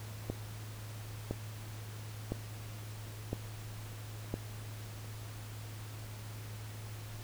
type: click train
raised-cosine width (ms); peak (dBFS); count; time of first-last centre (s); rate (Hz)
2; -21; 5; 0.3-4.34; 0.99
effects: added 107 Hz sine -43 dBFS peak until 7.23 s + pink hiss -51 dBFS RMS until 7.23 s